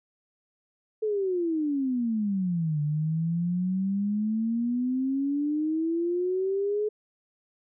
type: exponential two-way sweep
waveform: sine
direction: down then up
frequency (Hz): 440.7 to 146.83 to 428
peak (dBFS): -24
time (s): 1.02-6.89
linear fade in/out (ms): 10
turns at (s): 2.81
effects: none

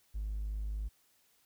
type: tone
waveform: triangle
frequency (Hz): 51.91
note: G#1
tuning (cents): 0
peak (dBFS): -31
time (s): 0.14-0.89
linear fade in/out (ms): 20
effects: tanh soft clip ceiling -30 dBFS + white hiss -70 dBFS RMS until 1.45 s

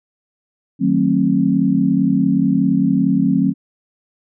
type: chord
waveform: sine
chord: D# diminished seventh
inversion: none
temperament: just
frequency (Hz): 155.56 / 186.68 / 224 / 268.8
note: D#3 / F#3 / A3 / C4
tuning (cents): 0 / +16 / +31 / +47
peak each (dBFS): -22 / -17 / -19 / -16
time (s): 0.79-3.54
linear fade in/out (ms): 50
effects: none

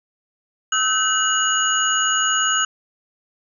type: tone cluster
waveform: sine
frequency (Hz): 1292 / 1534 / 2909 / 6730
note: E6 / G6 / F#7 / G#8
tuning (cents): -35 / -38 / -30 / +22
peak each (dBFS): -22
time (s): 0.72-2.65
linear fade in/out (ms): 5
effects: none

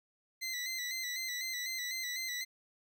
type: tone with vibrato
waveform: 20% pulse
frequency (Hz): 2015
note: B6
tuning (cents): +34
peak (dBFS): -31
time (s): 0.41-2.45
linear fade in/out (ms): 20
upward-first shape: square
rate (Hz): 4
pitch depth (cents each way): 45
effects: none

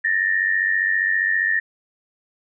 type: tone pair together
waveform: sine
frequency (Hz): 1769.7 / 1864.7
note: A6 / A#6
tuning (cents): +10 / 0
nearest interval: minor second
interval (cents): 90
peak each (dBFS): -20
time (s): 0.04-1.6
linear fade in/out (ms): 10
effects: none

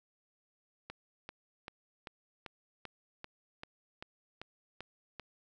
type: click train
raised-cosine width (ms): 0.3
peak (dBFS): -27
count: 12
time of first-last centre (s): 0.9-5.197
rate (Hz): 2.56
effects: none

